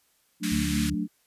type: chord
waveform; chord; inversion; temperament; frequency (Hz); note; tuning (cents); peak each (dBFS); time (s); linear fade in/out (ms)
sine; D major; first; just; 183.54 / 220.2 / 293.7; F#3 / A3 / D4; -14 / +2 / 0; -30; 0.4-1.08; 50
type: band-pass noise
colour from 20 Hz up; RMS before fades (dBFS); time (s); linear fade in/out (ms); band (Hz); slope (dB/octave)
pink; -35; 0.43-0.9; 5; 1600 to 12000; 24
type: harmonic tone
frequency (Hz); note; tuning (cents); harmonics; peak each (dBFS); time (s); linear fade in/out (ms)
74.8; D2; +32; 1 / 2 / 3; -32 / -33 / -32; 0.51-0.95; 10
effects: white hiss -67 dBFS RMS until 1.26 s + resampled to 32000 Hz